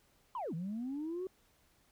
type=linear two-way sweep; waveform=sine; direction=down then up; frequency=1072 to 155.4 to 381.9 Hz; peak=-35 dBFS; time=0.35-1.27 s; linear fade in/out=2 ms; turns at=0.54 s; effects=tanh soft clip ceiling -33 dBFS + pink hiss -70 dBFS RMS until 1.91 s